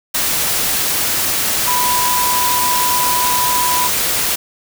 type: tone in noise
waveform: sine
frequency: 987.8 Hz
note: B5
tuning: in tune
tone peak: -16 dBFS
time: 1.67-3.88 s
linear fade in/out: 10 ms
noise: white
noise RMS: -17 dBFS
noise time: 0.14-4.36 s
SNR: -2 dB
effects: none